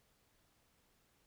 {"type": "silence", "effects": ["pink hiss -74 dBFS RMS until 1.26 s"]}